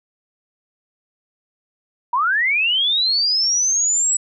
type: linear sweep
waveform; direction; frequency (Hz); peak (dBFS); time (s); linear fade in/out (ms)
sine; up; 927 to 7870; -15; 2.13-4.17; 5
effects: none